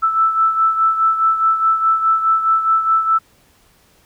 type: beating tone pair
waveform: sine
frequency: 1318.5 / 1323.3 Hz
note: E6 / E6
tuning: 0 / +6 cents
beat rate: 4.8 Hz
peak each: -13 / -20 dBFS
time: 0.02-3.19 s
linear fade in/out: 20 ms
effects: pink hiss -54 dBFS RMS until 4.05 s